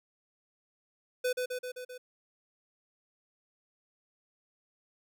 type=tone with echo; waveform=square; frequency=501 Hz; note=B4; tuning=25 cents sharp; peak=-28 dBFS; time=1.24-1.33 s; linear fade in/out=10 ms; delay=130 ms; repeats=5; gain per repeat=-3 dB; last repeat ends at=1.98 s; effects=none